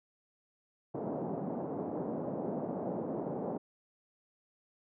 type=band-pass noise; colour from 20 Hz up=pink; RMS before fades=-37 dBFS; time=0.94-3.58 s; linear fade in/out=10 ms; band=170 to 730 Hz; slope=24 dB/octave; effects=none